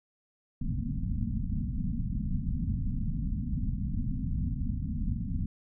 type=low-pass noise; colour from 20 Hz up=pink; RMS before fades=-31 dBFS; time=0.61-5.46 s; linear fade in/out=5 ms; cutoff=260 Hz; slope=96 dB/octave; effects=none